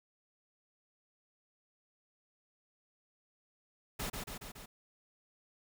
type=noise with echo; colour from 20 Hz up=pink; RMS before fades=-38 dBFS; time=3.99-4.1 s; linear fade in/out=10 ms; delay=140 ms; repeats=4; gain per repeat=-3 dB; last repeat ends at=4.66 s; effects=none